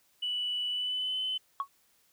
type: tone with pitch glide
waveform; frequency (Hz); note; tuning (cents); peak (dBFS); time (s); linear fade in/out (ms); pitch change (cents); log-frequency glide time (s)
sine; 2961 to 3037; F#7 to F#7; +1 to +44; -29; 0.22-1.38; 10; +43; 0.69-1.18
type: tone with exponential decay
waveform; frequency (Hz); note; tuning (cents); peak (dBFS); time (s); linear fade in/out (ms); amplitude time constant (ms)
sine; 1108.7; C#6; 0; -23; 1.6-1.68; 1; 16
effects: tanh soft clip ceiling -24 dBFS + white hiss -68 dBFS RMS until 2.12 s